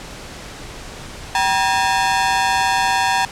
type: ring-modulated tone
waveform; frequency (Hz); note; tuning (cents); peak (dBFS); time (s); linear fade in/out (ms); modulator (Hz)
sawtooth; 863; A5; -34; -8; 1.35-3.25; 0; 90
effects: pink hiss -34 dBFS RMS until 3.31 s + low-pass 8000 Hz 12 dB/octave